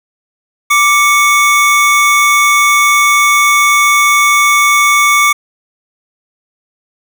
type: tone pair together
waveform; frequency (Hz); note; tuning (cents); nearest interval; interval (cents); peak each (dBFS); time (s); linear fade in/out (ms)
square; 1174.7 / 2218; D6 / C#7; 0 / 0; major seventh; 1100; -10; 0.7-5.33; 10
effects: none